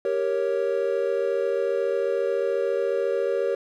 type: chord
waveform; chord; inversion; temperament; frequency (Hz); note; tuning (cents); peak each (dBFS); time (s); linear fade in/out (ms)
triangle; G diminished; none; equal; 392 / 466.2 / 554.4; G4 / Bb4 / Db5; 0 / 0 / 0; -25 / -24 / -24; 0.05-3.55; 2
effects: none